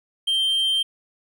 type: tone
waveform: triangle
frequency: 3148 Hz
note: G7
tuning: 7 cents sharp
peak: -17 dBFS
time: 0.27-0.83 s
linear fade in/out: 10 ms
effects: none